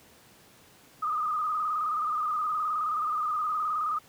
sine tone with vibrato, 1233 Hz, D#6, 16 cents flat, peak -26 dBFS, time 1.02-3.99 s, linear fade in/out 10 ms, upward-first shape square, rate 19 Hz, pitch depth 47 cents each way, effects pink hiss -56 dBFS RMS until 4.08 s + high-pass 100 Hz 12 dB/octave

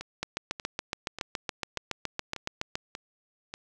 two click trains, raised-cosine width 0.2 ms, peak -20 / -13 dBFS, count 7 / 19, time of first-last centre 0.01-3.539 / 0.23-2.755 s, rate 1.7 / 7.13 Hz, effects none

